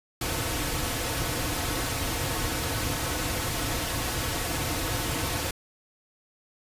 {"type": "noise with comb filter", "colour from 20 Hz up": "pink", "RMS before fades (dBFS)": -29, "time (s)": [0.21, 5.51], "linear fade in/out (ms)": 5, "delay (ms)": 5, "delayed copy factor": -0.6, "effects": ["resampled to 32000 Hz"]}